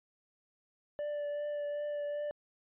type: tone with vibrato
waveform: triangle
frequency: 586 Hz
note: D5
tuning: 4 cents flat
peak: -32 dBFS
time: 0.99-2.31 s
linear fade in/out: 0 ms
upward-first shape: triangle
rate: 2.6 Hz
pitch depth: 16 cents each way
effects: resampled to 8000 Hz